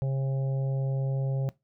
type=harmonic tone; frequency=134.9 Hz; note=C#3; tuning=47 cents flat; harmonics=1 / 3 / 4 / 5 / 6; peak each=-25 / -43 / -38 / -49 / -50 dBFS; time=0.02-1.49 s; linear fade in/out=0 ms; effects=noise-tail reverb RT60 0.2 s tail -20 dB re dry